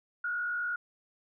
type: tone with frequency modulation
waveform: sine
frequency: 1438 Hz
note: F#6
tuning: 50 cents flat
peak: -30 dBFS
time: 0.24-0.76 s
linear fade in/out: 5 ms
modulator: 51.5 Hz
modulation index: 0.75
effects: none